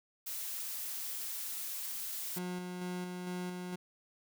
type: noise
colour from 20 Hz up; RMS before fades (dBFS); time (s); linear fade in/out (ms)
blue; -40; 0.26-2.39; 10
type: tone with tremolo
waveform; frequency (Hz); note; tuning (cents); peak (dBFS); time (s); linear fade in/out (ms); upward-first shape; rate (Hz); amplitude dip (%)
30% pulse; 180; F#3; -47; -34; 2.36-3.76; 10; square; 2.2; 30
effects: none